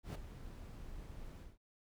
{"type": "noise with ADSR envelope", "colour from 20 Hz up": "brown", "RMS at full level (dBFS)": -37, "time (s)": [0.03, 1.58], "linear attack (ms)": 120, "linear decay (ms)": 8, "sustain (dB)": -12, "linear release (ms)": 190, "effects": []}